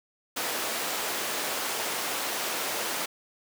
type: high-pass noise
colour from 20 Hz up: pink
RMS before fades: -31 dBFS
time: 0.36-3.06 s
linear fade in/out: 10 ms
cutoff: 450 Hz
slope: 12 dB/octave
effects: none